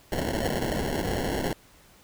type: noise with sample-and-hold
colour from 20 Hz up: violet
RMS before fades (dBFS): -28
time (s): 0.12-1.53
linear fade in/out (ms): 2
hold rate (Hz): 1225
effects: pink hiss -56 dBFS RMS until 2.03 s